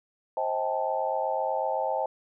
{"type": "chord", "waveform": "sine", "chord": "A half-diminished seventh", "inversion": "first", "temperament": "just", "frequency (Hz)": [528, 633.6, 792, 880], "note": ["C5", "Eb5", "G5", "A5"], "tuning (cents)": [16, 31, 18, 0], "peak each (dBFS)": -31, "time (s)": [0.37, 2.06], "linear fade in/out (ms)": 2, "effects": []}